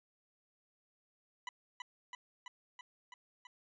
20% pulse tone with echo, 990 Hz, B5, 4 cents sharp, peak -35 dBFS, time 1.47-1.49 s, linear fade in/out 2 ms, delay 330 ms, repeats 6, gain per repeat -2 dB, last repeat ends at 3.47 s, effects resampled to 16000 Hz

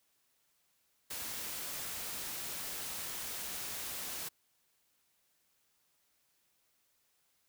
white noise, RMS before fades -41 dBFS, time 1.1-4.29 s, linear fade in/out 10 ms, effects white hiss -75 dBFS RMS until 7.48 s

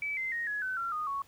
sine tone with pitch steps, 2300 / 2073 / 1868.2 / 1683.7 / 1517.4 / 1367.6 / 1232.5 / 1110.8 Hz, D7 / C7 / A#6 / G#6 / F#6 / F6 / D#6 / C#6, -37 / -17 / +3 / +23 / +43 / -37 / -17 / +3 cents, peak -31 dBFS, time 0.02-1.22 s, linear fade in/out 2 ms, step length 150 ms, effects pink hiss -61 dBFS RMS until 1.27 s

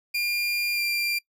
30% pulse tone with pitch glide, 2400 to 2379 Hz, D7 to D7, +37 to +22 cents, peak -21 dBFS, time 0.14-1.19 s, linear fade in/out 10 ms, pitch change -15 cents, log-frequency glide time 0.75-0.8 s, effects noise-tail reverb RT60 0.1 s tail -24 dB re dry

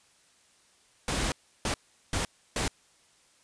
pink noise bursts at uneven times, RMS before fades -29 dBFS, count 4, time 1.08-1.32 / 1.65-1.74 / 2.13-2.25 / 2.56-2.68 s, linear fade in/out 2 ms, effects white hiss -63 dBFS RMS until 3.43 s + resampled to 22050 Hz

